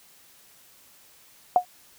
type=tone with exponential decay; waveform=sine; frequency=723 Hz; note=F#5; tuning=40 cents flat; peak=-10 dBFS; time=1.56-1.65 s; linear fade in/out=1 ms; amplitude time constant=19 ms; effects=white hiss -55 dBFS RMS until 1.98 s